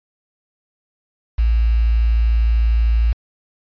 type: tone with quantisation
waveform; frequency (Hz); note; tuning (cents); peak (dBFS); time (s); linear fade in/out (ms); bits
sine; 56.5; A1; +47; -12; 1.38-3.13; 10; 6
effects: resampled to 11025 Hz